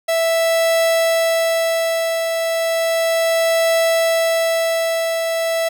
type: tone with tremolo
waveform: 45% pulse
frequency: 659.3 Hz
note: E5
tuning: in tune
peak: -13 dBFS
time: 0.08-5.69 s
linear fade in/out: 10 ms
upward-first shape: triangle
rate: 0.34 Hz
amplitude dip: 45%
effects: none